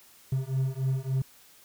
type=beating tone pair; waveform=triangle; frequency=130.81 / 134.31 Hz; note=C3 / C3; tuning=0 / +46 cents; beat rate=3.5 Hz; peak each=-27 dBFS; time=0.32-1.22 s; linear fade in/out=5 ms; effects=white hiss -56 dBFS RMS until 1.64 s